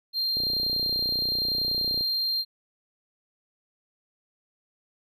triangle tone, 4186 Hz, C8, in tune, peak -23 dBFS, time 0.13-2.45 s, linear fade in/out 50 ms
click train, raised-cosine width 2 ms, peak -25 dBFS, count 51, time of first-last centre 0.37-2.009 s, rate 30.5 Hz
effects none

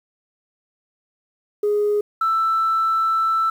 sine tone pair in turn, 415.3 / 1326.1 Hz, G#4 / E6, 0 / +10 cents, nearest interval octave + minor sixth, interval 2010 cents, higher second, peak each -15 dBFS, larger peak neither, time 1.63-2.01 / 2.21-3.5 s, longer second, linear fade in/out 5 ms, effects tanh soft clip ceiling -13 dBFS + 8-bit

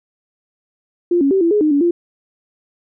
sine tone with pitch steps, 349 / 277.2 / 385.4 / 336.1 / 418.2 / 306.1 / 284.7 / 345.2 Hz, F4 / C#4 / G4 / E4 / G#4 / D#4 / C#4 / F4, -1 / 0 / -29 / +34 / +12 / -28 / +46 / -20 cents, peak -11 dBFS, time 1.11-1.91 s, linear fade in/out 5 ms, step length 100 ms, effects none

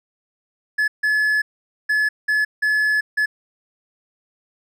triangle tone bursts at uneven times, 1713 Hz, A6, 47 cents flat, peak -14 dBFS, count 6, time 0.78-0.88 / 1.03-1.42 / 1.89-2.09 / 2.28-2.45 / 2.62-3.01 / 3.17-3.26 s, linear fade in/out 10 ms, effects none

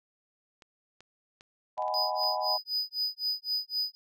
clicks, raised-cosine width 0.2 ms, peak -34 dBFS, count 7, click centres 0.622 / 1.006 / 1.409 / 1.779 / 1.823 / 1.881 / 2.235 s
sine chord, G# minor seventh, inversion second, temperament just, 623 / 747.5 / 830.6 / 996.7 Hz, D#5 / F#5 / G#5 / B5, +2 / +17 / 0 / +16 cents, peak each -34 dBFS, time 1.77-2.58 s, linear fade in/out 20 ms
triangle tone with tremolo, 4978 Hz, D#8, in tune, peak -25 dBFS, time 1.94-3.95 s, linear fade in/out 0 ms, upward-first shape sine, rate 3.9 Hz, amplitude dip 100%
effects none

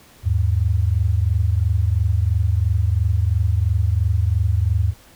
sine tone pair together, 79.75 / 102.7 Hz, D#2 / G#2, +43 / -19 cents, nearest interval major third, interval 438 cents, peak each -18 dBFS, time 0.23-4.94 s, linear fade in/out 50 ms, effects pink hiss -49 dBFS RMS until 5.15 s

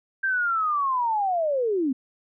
sine linear sweep, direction down, 1591 to 246.9 Hz, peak -21 dBFS, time 0.23-1.93 s, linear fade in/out 10 ms, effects none

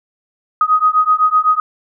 sine beating tone pair, 1249 / 1256.9 Hz, D#6 / D#6, +6 / +17 cents, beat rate 7.9 Hz, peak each -13 dBFS, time 0.61-1.6 s, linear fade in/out 2 ms, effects none

